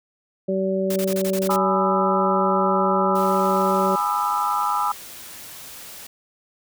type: harmonic tone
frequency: 191.1 Hz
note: G3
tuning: 44 cents flat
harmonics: 1 / 2 / 3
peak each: -24 / -24 / -24 dBFS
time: 0.48-3.96 s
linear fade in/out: 10 ms
type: noise bursts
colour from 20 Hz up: white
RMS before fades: -31 dBFS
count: 8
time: 0.9-1.563 s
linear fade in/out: 5 ms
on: 61 ms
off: 25 ms
type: chord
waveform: sine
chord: E major seventh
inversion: first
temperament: equal with one note detuned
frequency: 830.6 / 987.8 / 1218.9 / 1318.5 Hz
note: G#5 / B5 / D#6 / E6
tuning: 0 / 0 / -36 / 0 cents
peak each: -25 dBFS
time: 1.49-4.92 s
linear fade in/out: 5 ms
type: noise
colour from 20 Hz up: white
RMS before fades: -39 dBFS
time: 3.15-6.07 s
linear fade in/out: 5 ms
effects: none